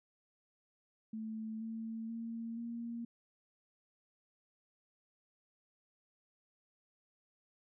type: tone with pitch steps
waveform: sine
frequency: 220 / 224.5 / 229.1 / 233.8 Hz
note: A3 / A3 / A#3 / A#3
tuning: 0 / +35 / -30 / +5 cents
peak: -39 dBFS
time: 1.13-3.05 s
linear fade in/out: 5 ms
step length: 480 ms
effects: none